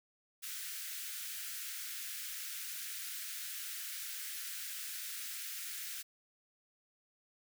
white high-pass noise, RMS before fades -43 dBFS, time 0.42-6.03 s, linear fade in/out 20 ms, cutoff 1400 Hz, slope 48 dB/octave, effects none

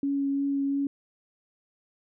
sine tone with vibrato, 278.4 Hz, C#4, 8 cents sharp, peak -24 dBFS, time 0.03-0.87 s, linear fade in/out 2 ms, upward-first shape triangle, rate 2.9 Hz, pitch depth 12 cents each way, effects none

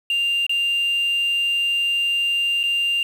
sine tone with dropouts, 2792 Hz, F7, 1 cent flat, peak -16 dBFS, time 0.1-3.03 s, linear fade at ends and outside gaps 2 ms, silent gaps 0.466-0.494 / 2.632-2.637 s, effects tanh soft clip ceiling -16 dBFS + 7-bit

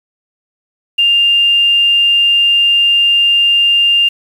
sine tone with quantisation, 2800 Hz, F7, 4 cents sharp, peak -7 dBFS, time 0.98-4.09 s, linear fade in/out 10 ms, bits 6, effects none

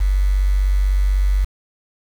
sine tone with quantisation, 48.03 Hz, G1, 35 cents flat, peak -13 dBFS, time 0-1.45 s, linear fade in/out 10 ms, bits 6, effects none

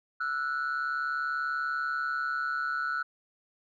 sine tone pair together, 1329.7 / 1470 Hz, E6 / F#6, +15 / -12 cents, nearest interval major second, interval 173 cents, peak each -30 / -29 dBFS, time 0.2-3.03 s, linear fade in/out 10 ms, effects tanh soft clip ceiling -25 dBFS

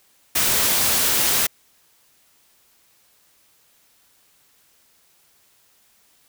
white noise, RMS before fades -19 dBFS, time 0.35-1.47 s, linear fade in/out 10 ms, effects white hiss -59 dBFS RMS until 6.28 s

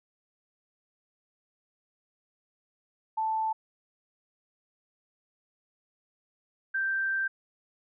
sine tone pair in turn, 880 / 1568 Hz, A5 / G6, 0 / 0 cents, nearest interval minor seventh, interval 1000 cents, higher second, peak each -26 dBFS, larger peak neither, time 3.17-3.53 / 6.74-7.28 s, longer second, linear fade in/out 10 ms, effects none

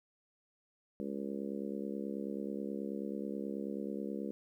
harmonic tone, 69.3 Hz, C#2, in tune, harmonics 3 / 4 / 5 / 6 / 7 / 8, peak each -40 / -43 / -44 / -46 / -45 / -51 dBFS, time 1-4.31 s, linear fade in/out 0 ms, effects 12-bit

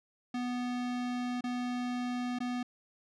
square tone with dropouts, 246.5 Hz, B3, 3 cents flat, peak -33 dBFS, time 0.34-2.63 s, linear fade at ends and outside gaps 5 ms, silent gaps 1.409-1.439 / 2.388-2.403 s, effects low-pass 5000 Hz 12 dB/octave

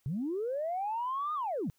sine linear two-way sweep, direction up then down, 120.2 to 1244.5 to 120.2 Hz, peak -30 dBFS, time 0.06-1.7 s, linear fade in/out 0 ms, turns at 1.34 s, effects tanh soft clip ceiling -26 dBFS + white hiss -73 dBFS RMS until 1.78 s

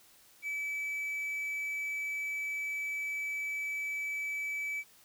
triangle tone with hard clipping, 2300 Hz, D7, 37 cents flat, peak -34 dBFS, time 0.42-4.84 s, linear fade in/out 50 ms, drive 5 dB, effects white hiss -61 dBFS RMS until 5.04 s

